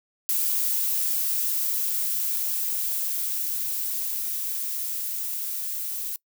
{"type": "noise with level ramp", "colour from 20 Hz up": "violet", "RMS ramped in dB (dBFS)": [-24, -31], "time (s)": [0.29, 6.16], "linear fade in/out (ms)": 0, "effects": ["noise-tail reverb RT60 0.1 s tail -23 dB re dry"]}